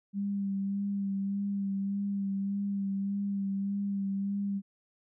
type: tone with vibrato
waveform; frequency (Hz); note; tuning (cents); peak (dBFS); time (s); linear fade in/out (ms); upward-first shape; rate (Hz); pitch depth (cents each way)
sine; 198.3; G3; +20; -29; 0.13-4.62; 50; sine; 1.7; 23
effects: none